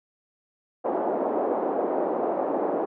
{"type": "band-pass noise", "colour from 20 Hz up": "white", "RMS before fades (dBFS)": -26, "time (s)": [0.84, 2.86], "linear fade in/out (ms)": 20, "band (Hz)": [280, 740], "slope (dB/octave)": 24, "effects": []}